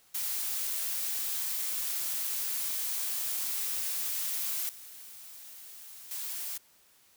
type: noise with level steps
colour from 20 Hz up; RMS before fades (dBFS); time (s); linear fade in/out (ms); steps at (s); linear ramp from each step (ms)
blue; -33 / -48 / -37; 0.14-6.58; 10; 4.69 / 6.11; 2
effects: white hiss -63 dBFS RMS until 7.16 s